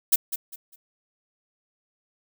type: noise with echo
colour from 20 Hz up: violet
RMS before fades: -17 dBFS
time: 0.12-0.16 s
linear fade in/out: 10 ms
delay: 200 ms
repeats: 3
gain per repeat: -11 dB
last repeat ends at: 0.76 s
effects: none